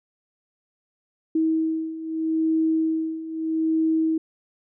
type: beating tone pair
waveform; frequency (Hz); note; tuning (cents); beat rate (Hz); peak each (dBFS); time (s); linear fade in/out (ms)
sine; 319.7 / 320.49; D#4 / E4; +47 / -49; 0.79; -26 / -22; 1.35-4.18; 5
effects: none